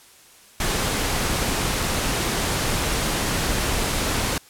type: noise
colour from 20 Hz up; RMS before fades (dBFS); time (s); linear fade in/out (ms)
pink; -23; 0.6-4.38; 2
effects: white hiss -50 dBFS RMS until 4.49 s + low-pass 12000 Hz 12 dB/octave